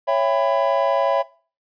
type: chord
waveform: triangle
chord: C# half-diminished seventh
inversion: none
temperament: just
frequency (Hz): 554.4 / 665.2 / 798.3 / 997.9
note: C#5 / E5 / G5 / B5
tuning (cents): 0 / +16 / +31 / +18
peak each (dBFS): -18 / -19 / -24 / -22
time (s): 0.07-1.23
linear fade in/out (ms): 20
effects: noise-tail reverb RT60 0.4 s tail -21 dB re dry + resampled to 11025 Hz